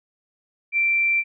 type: tone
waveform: sine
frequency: 2350 Hz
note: D7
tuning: 1 cent sharp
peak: -17 dBFS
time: 0.72-1.24 s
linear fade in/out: 50 ms
effects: none